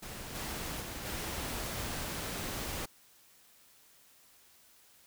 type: noise with level steps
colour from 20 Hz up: pink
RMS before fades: -44 / -39 / -42 / -38 dBFS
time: 0.02-2.86 s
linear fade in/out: 10 ms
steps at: 0.34 / 0.8 / 1.05 s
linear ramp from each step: 20 ms
effects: white hiss -62 dBFS RMS until 5.06 s